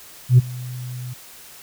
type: tone with ADSR envelope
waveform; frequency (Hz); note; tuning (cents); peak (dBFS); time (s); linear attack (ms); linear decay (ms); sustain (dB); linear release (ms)
sine; 125; B2; +21; -4; 0.29-1.14; 91; 24; -24; 13
effects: tanh soft clip ceiling -4 dBFS + white hiss -43 dBFS RMS until 1.62 s